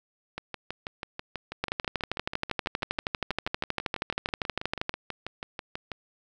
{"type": "two click trains", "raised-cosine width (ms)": 0.3, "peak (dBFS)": [-18, -11], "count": [35, 42], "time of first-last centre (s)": [[0.38, 5.917], [1.64, 4.894]], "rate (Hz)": [6.14, 12.6], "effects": []}